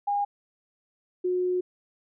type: tone pair in turn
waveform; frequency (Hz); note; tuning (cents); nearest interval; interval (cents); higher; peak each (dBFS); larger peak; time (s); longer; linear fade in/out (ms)
sine; 813 / 362.9; G#5 / F#4; -37 / -34; octave + major second; 1397; first; -23; neither; 0.07-0.25 / 1.24-1.61; second; 10
effects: none